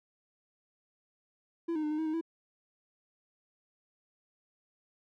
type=tone with pitch steps; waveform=triangle; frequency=335.7 / 309 / 301.9 / 306.1 / 318.2 / 311.7 / 329.3 Hz; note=E4 / D#4 / D4 / D#4 / D#4 / D#4 / E4; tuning=+32 / -12 / +48 / -28 / +39 / +3 / -2 cents; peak=-28 dBFS; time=1.68-2.212 s; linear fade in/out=10 ms; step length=76 ms; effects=none